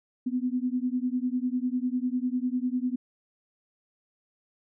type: beating tone pair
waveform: sine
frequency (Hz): 246.9 / 256.9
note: B3 / C4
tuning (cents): 0 / -32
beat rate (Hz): 10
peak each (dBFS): -28 / -29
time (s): 0.26-2.96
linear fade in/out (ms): 10
effects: none